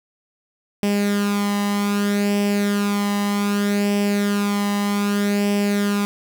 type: tone with flanger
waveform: sawtooth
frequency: 203.4 Hz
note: G#3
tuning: 36 cents flat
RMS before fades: -20 dBFS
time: 0.83-6.05 s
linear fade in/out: 0 ms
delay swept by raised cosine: 0.37 to 1.02 ms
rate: 0.64 Hz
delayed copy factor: +0.6
effects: none